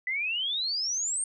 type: exponential sweep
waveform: sine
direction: up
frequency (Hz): 1975.5 to 8840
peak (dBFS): -27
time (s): 0.07-1.24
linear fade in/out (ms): 2
effects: none